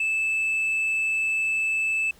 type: tone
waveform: sine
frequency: 2626 Hz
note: E7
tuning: 7 cents flat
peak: -19 dBFS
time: 0-2.11 s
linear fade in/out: 5 ms
effects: tanh soft clip ceiling -21 dBFS + pink hiss -55 dBFS RMS until 2.19 s